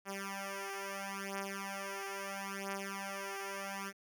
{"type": "beating tone pair", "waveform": "5% pulse", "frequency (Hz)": [196.1, 196.85], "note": ["G3", "G3"], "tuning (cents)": [1, 8], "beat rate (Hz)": 0.75, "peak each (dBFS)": -31, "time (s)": [0.05, 3.93], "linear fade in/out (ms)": 50, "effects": []}